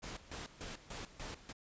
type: noise with tremolo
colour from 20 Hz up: pink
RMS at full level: -45 dBFS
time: 0.02-1.53 s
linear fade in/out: 20 ms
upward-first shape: square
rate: 3.4 Hz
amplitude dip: 80%
effects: resampled to 16000 Hz